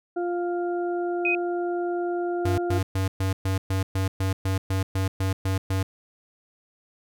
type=harmonic tone; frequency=350 Hz; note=F4; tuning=4 cents sharp; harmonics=1 / 2 / 4; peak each=-25 / -31 / -40 dBFS; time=0.16-2.79 s; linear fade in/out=10 ms
type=tone; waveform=sine; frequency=2506 Hz; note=D#7; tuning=12 cents sharp; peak=-21 dBFS; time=1.25-1.35 s; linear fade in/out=2 ms
type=tone bursts; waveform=square; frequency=95.4 Hz; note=G2; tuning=47 cents flat; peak=-23 dBFS; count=14; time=2.45-5.83 s; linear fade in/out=5 ms; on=130 ms; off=120 ms
effects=none